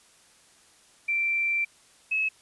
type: tone pair in turn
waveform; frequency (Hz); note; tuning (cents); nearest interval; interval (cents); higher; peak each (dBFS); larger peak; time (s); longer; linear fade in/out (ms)
sine; 2349 / 2582; D7 / E7; 0 / -37; major second; 163; second; -23; neither; 1.08-1.65 / 2.11-2.29; first; 10
effects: white hiss -58 dBFS RMS until 2.41 s + resampled to 24000 Hz